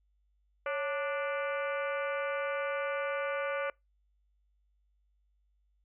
harmonic tone with a mistuned harmonic, 293.7 Hz, D4, in tune, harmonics 2 / 3 / 4 / 5 / 6 / 7 / 8 / 9 / 10, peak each -33 / -47 / -39 / -39 / -48 / -44 / -44 / -52 / -54 dBFS, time 0.66-3.7 s, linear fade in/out 2 ms, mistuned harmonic 2, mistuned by -95 cents, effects noise-tail reverb RT60 0.2 s tail -25 dB re dry + added 50 Hz sine -69 dBFS peak until 5.84 s

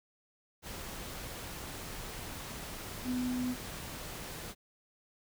sine tone in noise, 250 Hz, B3, 21 cents sharp, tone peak -31 dBFS, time 3.04-3.56 s, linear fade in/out 50 ms, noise pink, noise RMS -43 dBFS, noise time 0.62-4.55 s, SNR +9 dB, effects none

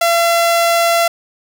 sawtooth tone, 679 Hz, F5, 49 cents flat, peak -7 dBFS, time 0.01-1.08 s, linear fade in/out 5 ms, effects none

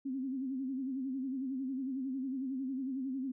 sine tone with vibrato, 264.1 Hz, C4, 16 cents sharp, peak -34 dBFS, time 0.05-3.32 s, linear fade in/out 10 ms, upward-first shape sine, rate 11 Hz, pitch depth 82 cents each way, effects none

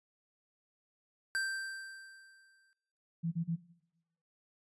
square tone with exponential decay, 1568 Hz, G6, in tune, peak -31 dBFS, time 1.35-2.73 s, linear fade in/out 0 ms, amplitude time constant 300 ms
sine tone bursts, 166.9 Hz, E3, 22 cents sharp, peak -31 dBFS, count 3, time 3.23-3.563 s, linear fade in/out 20 ms, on 89 ms, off 33 ms
effects noise-tail reverb RT60 0.9 s tail -19 dB re dry + resampled to 24000 Hz

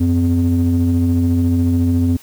triangle ring-modulated tone, 83 Hz, E2, 12 cents sharp, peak -7 dBFS, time 0-2.17 s, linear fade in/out 10 ms, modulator 173 Hz, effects white hiss -44 dBFS RMS until 2.22 s

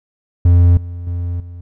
triangle tone with level steps, 87.31 Hz, F2, in tune, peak -4 / -22 / -16 / -27 dBFS, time 0.45-1.61 s, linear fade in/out 5 ms, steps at 0.77 / 1.07 / 1.4 s, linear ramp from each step 2 ms, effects none

